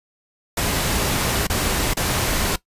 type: noise with dropouts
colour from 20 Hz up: pink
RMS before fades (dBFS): -21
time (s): 0.57-2.56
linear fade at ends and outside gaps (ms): 5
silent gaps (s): 1.47-1.498 / 1.937-1.969
effects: noise-tail reverb RT60 0.1 s tail -18 dB re dry + resampled to 32000 Hz